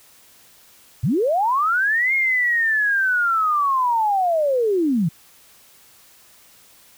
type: linear two-way sweep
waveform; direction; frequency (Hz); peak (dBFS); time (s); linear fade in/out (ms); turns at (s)
sine; up then down; 95.2 to 2160 to 148; -16; 1.03-5.09; 10; 2.14
effects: white hiss -51 dBFS RMS until 6.97 s